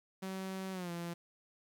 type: tone with pitch glide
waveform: sawtooth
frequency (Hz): 190 to 171.24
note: F#3 to F3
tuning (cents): +46 to -34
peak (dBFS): -35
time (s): 0.22-1.14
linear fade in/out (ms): 10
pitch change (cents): -180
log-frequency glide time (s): 0.72-0.91
effects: 12-bit